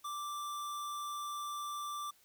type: tone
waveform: square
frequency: 1174.7 Hz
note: D6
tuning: in tune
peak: -39 dBFS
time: 0.04-2.11 s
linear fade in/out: 10 ms
effects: white hiss -67 dBFS RMS until 2.24 s